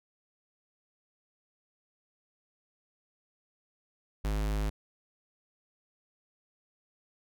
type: tone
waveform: square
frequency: 52 Hz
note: G#1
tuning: 3 cents sharp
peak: -29 dBFS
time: 4.24-4.7 s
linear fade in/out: 10 ms
effects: none